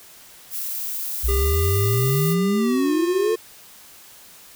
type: noise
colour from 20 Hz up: violet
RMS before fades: -28 dBFS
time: 0.5-2.36 s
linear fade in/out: 50 ms
type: exponential sweep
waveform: sine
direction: up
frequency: 58.27 to 460.2 Hz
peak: -18 dBFS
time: 1.23-3.36 s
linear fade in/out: 20 ms
type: tone with pitch glide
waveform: square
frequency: 400 to 358.4 Hz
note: G4 to F4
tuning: +35 to +45 cents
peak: -24 dBFS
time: 1.28-3.36 s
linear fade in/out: 10 ms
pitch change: -190 cents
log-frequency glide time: 2.57-2.93 s
effects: white hiss -46 dBFS RMS until 4.55 s